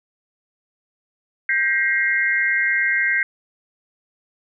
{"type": "tone cluster", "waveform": "sine", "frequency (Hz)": [1583, 1910, 2120], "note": ["G6", "A#6", "C7"], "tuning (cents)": [17, 42, 22], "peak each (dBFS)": -21, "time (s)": [1.49, 3.23], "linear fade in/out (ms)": 2, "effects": []}